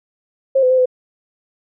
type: tone with pitch steps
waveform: sine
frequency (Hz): 535 / 508 / 516 / 507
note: C5 / B4 / C5 / B4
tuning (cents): +38 / +49 / -24 / +45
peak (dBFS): -10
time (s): 0.55-0.858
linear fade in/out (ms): 10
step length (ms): 77
effects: none